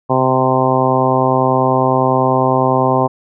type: harmonic tone with a mistuned harmonic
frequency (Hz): 130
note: C3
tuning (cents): -11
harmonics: 1 / 2 / 3 / 4 / 5 / 6 / 7 / 8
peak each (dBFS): -19 / -19 / -19 / -19 / -19 / -19 / -19 / -19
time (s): 0.09-3.08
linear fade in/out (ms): 20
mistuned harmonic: 1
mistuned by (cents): +21
effects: none